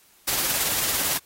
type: noise with tremolo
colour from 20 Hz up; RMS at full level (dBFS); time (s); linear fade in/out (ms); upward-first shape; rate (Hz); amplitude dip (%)
white; -23; 0.27-1.18; 10; sine; 18; 30
effects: white hiss -57 dBFS RMS until 1.25 s + AAC 48 kbps